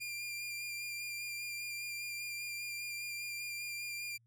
sawtooth tone with vibrato, 2393 Hz, D7, 32 cents sharp, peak -36 dBFS, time 0-4.18 s, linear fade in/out 20 ms, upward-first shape sine, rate 5 Hz, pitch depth 17 cents each way, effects added 116 Hz sine -67 dBFS peak until 4.26 s

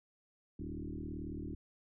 sine tone with frequency modulation, 185 Hz, F#3, in tune, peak -39 dBFS, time 0.59-1.55 s, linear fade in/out 5 ms, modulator 38.2 Hz, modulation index 4.2, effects none

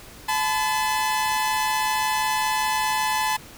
sawtooth tone pair together, 864.7 / 1010 Hz, A5 / B5, -30 / +39 cents, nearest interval minor third, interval 269 cents, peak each -19 / -22 dBFS, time 0.28-3.37 s, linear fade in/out 10 ms, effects pink hiss -44 dBFS RMS until 3.57 s

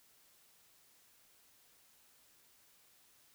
silence, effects white hiss -67 dBFS RMS until 3.34 s

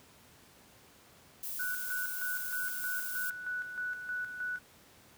violet noise, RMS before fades -39 dBFS, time 1.43-3.3 s, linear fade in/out 2 ms
sine tone with tremolo, 1480 Hz, F#6, in tune, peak -33 dBFS, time 1.59-4.59 s, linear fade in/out 10 ms, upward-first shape square, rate 3.2 Hz, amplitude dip 55%
effects pink hiss -59 dBFS RMS until 5.17 s + high-pass 80 Hz 12 dB/octave

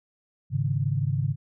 sine chord, Ab suspended fourth, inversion none, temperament equal with one note detuned, 103.83 / 136.84 / 155.56 Hz, Ab2 / Db3 / Eb3, 0 / -22 / 0 cents, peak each -28 / -25 / -30 dBFS, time 0.5-1.36 s, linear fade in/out 50 ms, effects none

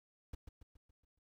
brown noise with echo, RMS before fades -44 dBFS, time 0.33-0.35 s, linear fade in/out 5 ms, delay 140 ms, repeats 6, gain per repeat -6 dB, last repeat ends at 1.19 s, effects none

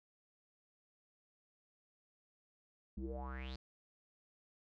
square tone with low-pass filter sweep, 64.9 Hz, C2, 13 cents flat, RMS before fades -44 dBFS, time 2.97-3.56 s, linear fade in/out 5 ms, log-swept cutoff 230 to 4800 Hz, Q 8.4, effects none

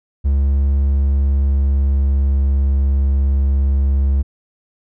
triangle tone with pitch glide, 69.3 to 68.54 Hz, C#2 to C#2, 0 to -19 cents, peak -10 dBFS, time 0.24-4.23 s, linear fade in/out 20 ms, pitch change -19 cents, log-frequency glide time 0.82-2.54 s, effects none

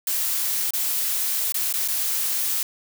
blue noise with dropouts, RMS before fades -24 dBFS, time 0.07-2.63 s, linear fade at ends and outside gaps 2 ms, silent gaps 0.707-0.735 / 1.522-1.543 / 1.727-1.738 / 1.878-1.884 s, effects none

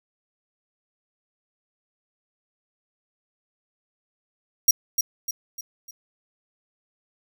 sawtooth tone with echo, 5700 Hz, F8, 34 cents sharp, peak -9 dBFS, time 4.68-4.71 s, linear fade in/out 5 ms, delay 300 ms, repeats 4, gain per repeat -7 dB, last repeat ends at 5.91 s, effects none

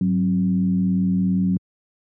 sine tone with frequency modulation, 185 Hz, F#3, in tune, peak -16 dBFS, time 0.01-1.57 s, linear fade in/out 2 ms, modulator 82.6 Hz, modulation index 0.6, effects high-pass 100 Hz 12 dB/octave

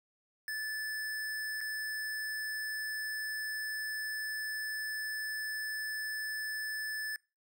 square tone with dropouts, 1742 Hz, A6, 18 cents flat, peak -36 dBFS, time 0.48-7.16 s, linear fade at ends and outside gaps 1 ms, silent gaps 1.607-1.612 s, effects noise-tail reverb RT60 0.3 s tail -24 dB re dry

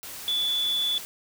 sine tone in noise, 3455 Hz, A7, 32 cents flat, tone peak -23 dBFS, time 0.28-0.98 s, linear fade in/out 0 ms, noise white, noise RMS -39 dBFS, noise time 0.03-1.05 s, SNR +13 dB, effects none

